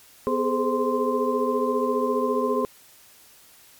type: tone cluster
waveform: sine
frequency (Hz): 250.5 / 412.6 / 427.3 / 519 / 1042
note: B3 / G#4 / G#4 / C5 / C6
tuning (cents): +25 / -11 / +49 / -14 / -7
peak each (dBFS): -27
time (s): 0.27-2.65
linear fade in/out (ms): 0
effects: white hiss -52 dBFS RMS until 3.79 s + MP3 96 kbps